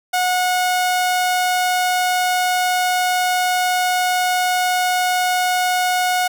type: tone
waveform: sawtooth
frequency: 729 Hz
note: F#5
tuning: 26 cents flat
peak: -12 dBFS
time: 0.13-6.28 s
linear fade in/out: 10 ms
effects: none